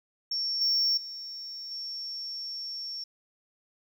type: tone with level steps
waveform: sine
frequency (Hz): 5470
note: F8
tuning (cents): -37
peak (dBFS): -27 / -21 / -37 / -34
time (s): 0.31-3.04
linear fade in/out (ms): 5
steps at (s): 0.61 / 0.97 / 1.71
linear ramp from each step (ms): 5
effects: tanh soft clip ceiling -20 dBFS + 10-bit